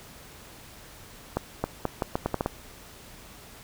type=accelerating click train; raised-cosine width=1 ms; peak=-11 dBFS; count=9; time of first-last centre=1.37-2.461 s; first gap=270 ms; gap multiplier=0.79; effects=pink hiss -48 dBFS RMS until 3.63 s